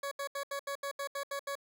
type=tone bursts; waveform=20% pulse; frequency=560 Hz; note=C#5; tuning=18 cents sharp; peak=-30 dBFS; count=10; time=0.03-1.554 s; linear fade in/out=5 ms; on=84 ms; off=76 ms; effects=none